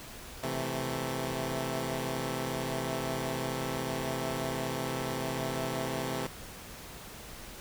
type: chord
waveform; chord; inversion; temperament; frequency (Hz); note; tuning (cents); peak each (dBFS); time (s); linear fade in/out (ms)
10% pulse; A minor; first; equal; 130.81 / 164.81 / 220; C3 / E3 / A3; 0 / 0 / 0; -26 / -30 / -30; 0.43-6.27; 5
effects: pink hiss -46 dBFS RMS until 7.6 s